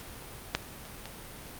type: clicks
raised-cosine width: 0.2 ms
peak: -8 / -28 / -23 dBFS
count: 3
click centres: 0.55 / 0.853 / 1.056 s
effects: pink hiss -45 dBFS RMS until 1.59 s + Opus 48 kbps